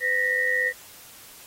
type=tone cluster; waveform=sine; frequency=506 / 1850 / 1947 Hz; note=B4 / A#6 / B6; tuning=+42 / -14 / -25 cents; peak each=-31 / -23 / -25 dBFS; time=0-0.73 s; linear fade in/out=50 ms; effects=white hiss -47 dBFS RMS until 1.46 s + AAC 48 kbps